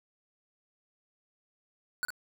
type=tone with echo; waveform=square; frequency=1478 Hz; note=F#6; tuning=2 cents flat; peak=-29 dBFS; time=2.03-2.05 s; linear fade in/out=0 ms; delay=54 ms; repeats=1; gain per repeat=-8 dB; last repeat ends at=2.104 s; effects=none